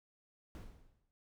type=noise with exponential decay; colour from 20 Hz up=brown; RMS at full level=-43 dBFS; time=0.55-1.11 s; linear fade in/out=0 ms; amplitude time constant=120 ms; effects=none